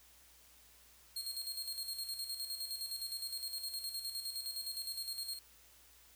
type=tone with tremolo; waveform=sawtooth; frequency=4243 Hz; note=C8; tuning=23 cents sharp; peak=-35 dBFS; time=1.16-5.39 s; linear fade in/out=5 ms; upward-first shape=square; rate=9.7 Hz; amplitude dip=55%; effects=added 60 Hz sine -70 dBFS peak until 6.15 s + white hiss -63 dBFS RMS until 6.15 s